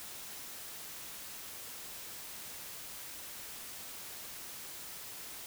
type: silence
effects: white hiss -46 dBFS RMS until 5.46 s